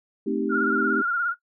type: chord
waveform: sine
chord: A half-diminished seventh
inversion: none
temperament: equal with one note detuned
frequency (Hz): 220.9 / 261.6 / 311.1 / 392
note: A3 / C4 / Eb4 / G4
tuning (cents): +7 / 0 / 0 / 0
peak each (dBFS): -28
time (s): 0.26-1.02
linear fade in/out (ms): 10
type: tone with vibrato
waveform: sine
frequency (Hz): 1408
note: F6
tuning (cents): +14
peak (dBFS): -21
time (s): 0.49-1.35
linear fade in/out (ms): 50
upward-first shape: sine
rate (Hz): 17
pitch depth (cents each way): 56
effects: noise-tail reverb RT60 0.1 s tail -17 dB re dry